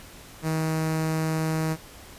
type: tone with notch filter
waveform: sawtooth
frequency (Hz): 158.9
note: D#3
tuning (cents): +37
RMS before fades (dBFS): -26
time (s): 0.42-1.77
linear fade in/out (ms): 50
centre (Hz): 3300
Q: 1.9
effects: pink hiss -46 dBFS RMS until 2.18 s + resampled to 32000 Hz